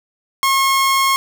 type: tone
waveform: sawtooth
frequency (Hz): 1082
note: C#6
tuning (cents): -42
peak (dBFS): -9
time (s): 0.43-1.16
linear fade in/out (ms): 0
effects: none